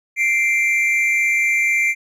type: tone pair together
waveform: triangle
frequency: 2093 / 2349 Hz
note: C7 / D7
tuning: 0 / 0 cents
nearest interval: major second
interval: 200 cents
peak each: -16 dBFS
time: 0.16-1.95 s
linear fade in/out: 50 ms
effects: none